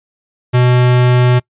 square tone, 124.2 Hz, B2, 10 cents sharp, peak -8 dBFS, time 0.53-1.4 s, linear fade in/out 20 ms, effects noise-tail reverb RT60 0.1 s tail -25 dB re dry + resampled to 8000 Hz

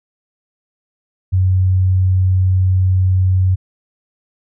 sine tone, 93.1 Hz, F#2, 11 cents sharp, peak -10 dBFS, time 1.32-3.56 s, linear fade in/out 20 ms, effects none

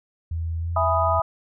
sine tone with pitch glide, 82.41 to 85.12 Hz, E2 to F2, 0 to -44 cents, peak -24 dBFS, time 0.31-1.2 s, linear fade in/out 5 ms, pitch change +56 cents, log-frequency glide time 0.59-0.71 s
sine chord, E major seventh, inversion none, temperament equal, 659.3 / 830.6 / 987.8 / 1244.5 Hz, E5 / G#5 / B5 / D#6, 0 / 0 / 0 / 0 cents, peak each -23 / -27 / -25 / -23 dBFS, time 0.76-1.22 s, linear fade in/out 5 ms
effects none

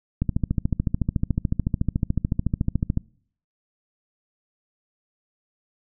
click train, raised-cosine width 5 ms, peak -9 dBFS, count 39, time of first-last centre 0.22-2.974 s, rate 13.8 Hz, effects noise-tail reverb RT60 0.6 s tail -25 dB re dry

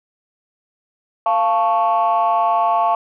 sine chord, F augmented, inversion none, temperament equal with one note detuned, 691.2 / 880 / 1108.7 Hz, F5 / A5 / C#6, -18 / 0 / 0 cents, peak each -16 / -17 / -18 dBFS, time 1.26-2.95 s, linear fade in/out 2 ms, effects tanh soft clip ceiling -8 dBFS

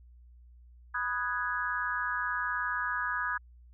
sine chord, G# minor seventh, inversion first, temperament equal, 987.8 / 1244.5 / 1480 / 1661.2 Hz, B5 / D#6 / F#6 / G#6, 0 / 0 / 0 / 0 cents, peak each -37 / -35 / -36 / -33 dBFS, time 0.94-3.38 s, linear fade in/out 10 ms, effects added 60 Hz sine -52 dBFS peak until 3.73 s

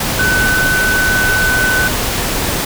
sine tone in noise, 1507 Hz, F#6, 31 cents sharp, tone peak -12 dBFS, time 0.19-1.88 s, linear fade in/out 5 ms, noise pink, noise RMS -17 dBFS, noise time 0-2.65 s, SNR +2 dB, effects none

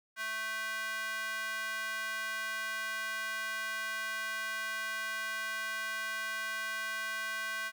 square tone with high-pass filter, 220 Hz, A3, in tune, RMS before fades -37 dBFS, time 0.16-7.72 s, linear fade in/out 50 ms, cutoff 1500 Hz, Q 3, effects none

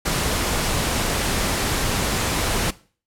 pink noise, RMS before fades -22 dBFS, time 0.05-2.71 s, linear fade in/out 10 ms, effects noise-tail reverb RT60 0.4 s tail -19 dB re dry + low-pass 12000 Hz 12 dB/octave

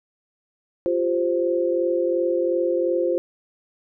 sine chord, F suspended second, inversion none, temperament equal, 349.2 / 392 / 523.3 Hz, F4 / G4 / C5, 0 / 0 / 0 cents, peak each -22 / -28 / -22 dBFS, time 0.86-3.18 s, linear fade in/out 0 ms, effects none

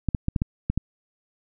clicks, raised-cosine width 5 ms, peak -10 dBFS, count 7, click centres 0.087 / 0.148 / 0.284 / 0.362 / 0.419 / 0.7 / 0.776 s, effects none

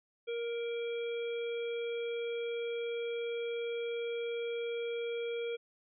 harmonic tone, 468.6 Hz, A#4, 9 cents sharp, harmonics 1 / 3 / 5 / 7, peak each -34 / -51 / -46 / -49 dBFS, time 0.27-5.57 s, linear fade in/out 20 ms, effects none

